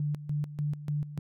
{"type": "tone with tremolo", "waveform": "sine", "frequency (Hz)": 147.7, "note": "D3", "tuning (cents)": 10, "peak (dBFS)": -27, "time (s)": [0, 1.19], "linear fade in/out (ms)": 2, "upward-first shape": "square", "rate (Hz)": 3.4, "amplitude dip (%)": 75, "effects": []}